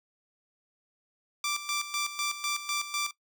10% pulse tone with tremolo, 1174.7 Hz, D6, in tune, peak -20 dBFS, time 1.44-3.11 s, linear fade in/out 2 ms, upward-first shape square, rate 4 Hz, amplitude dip 70%, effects noise-tail reverb RT60 0.1 s tail -17 dB re dry

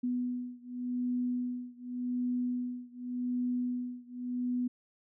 sine beating tone pair, 246.9 / 247.77 Hz, B3 / B3, 0 / +6 cents, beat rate 0.87 Hz, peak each -34 / -35 dBFS, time 0.03-4.68 s, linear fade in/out 10 ms, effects none

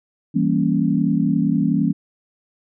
sine chord, E diminished seventh, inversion none, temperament equal, 164.81 / 196 / 233.1 / 277.2 Hz, E3 / G3 / Bb3 / Db4, 0 / 0 / 0 / 0 cents, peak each -21 dBFS, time 0.34-1.93 s, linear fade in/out 20 ms, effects none

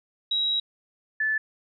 sine tone pair in turn, 3851 / 1743.4 Hz, B7 / A6, -44 / -16 cents, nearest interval octave + major second, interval 1372 cents, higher first, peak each -22 dBFS, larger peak neither, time 0.31-0.6 / 1.2-1.38 s, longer first, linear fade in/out 5 ms, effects none

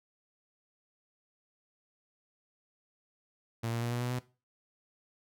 sawtooth tone with pitch steps, 115.2 / 117.08 / 118.99 / 120.93 / 122.9 / 124.9 Hz, A#2 / A#2 / A#2 / B2 / B2 / B2, -20 / +8 / +36 / -36 / -8 / +20 cents, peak -28 dBFS, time 3.63-4.194 s, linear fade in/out 10 ms, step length 94 ms, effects noise-tail reverb RT60 0.3 s tail -17 dB re dry

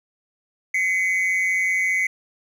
triangle tone pair together, 2042 / 2227 Hz, C7 / C#7, -43 / +7 cents, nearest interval major second, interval 150 cents, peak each -19 / -21 dBFS, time 0.74-2.07 s, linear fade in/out 5 ms, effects none

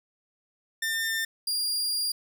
sawtooth tone pair in turn, 1801 / 4808 Hz, A6 / D8, +40 / +40 cents, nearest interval octave + perfect fourth, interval 1700 cents, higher second, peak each -23 dBFS, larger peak neither, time 0.82-1.25 / 1.47-2.12 s, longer second, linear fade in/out 5 ms, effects none

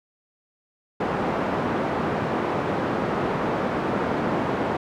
pink band-pass noise, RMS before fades -25 dBFS, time 1-4.77 s, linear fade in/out 5 ms, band 190 to 1200 Hz, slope 12 dB/octave, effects none

